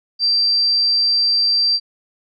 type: tone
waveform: sine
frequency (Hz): 4699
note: D8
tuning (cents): 0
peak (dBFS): -13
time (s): 0.19-1.8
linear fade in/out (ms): 50
effects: none